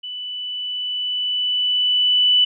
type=tone with level ramp; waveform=sine; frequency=2981 Hz; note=F#7; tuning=12 cents sharp; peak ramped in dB=-28 to -11 dBFS; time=0.03-2.45 s; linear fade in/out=10 ms; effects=none